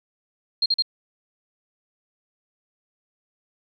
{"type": "tone bursts", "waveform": "sine", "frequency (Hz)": 4216, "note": "C8", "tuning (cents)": 12, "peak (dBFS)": -17, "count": 3, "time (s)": [0.62, 0.823], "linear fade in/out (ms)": 5, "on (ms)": 39, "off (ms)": 43, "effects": []}